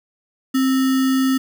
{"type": "tone with sample-and-hold", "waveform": "sine", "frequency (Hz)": 263.8, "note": "C4", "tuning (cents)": 14, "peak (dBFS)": -14, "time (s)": [0.54, 1.38], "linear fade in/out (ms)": 10, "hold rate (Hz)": 1575, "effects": []}